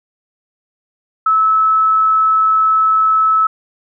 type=tone; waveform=sine; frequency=1301 Hz; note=E6; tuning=23 cents flat; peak=-9 dBFS; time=1.26-3.47 s; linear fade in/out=5 ms; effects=none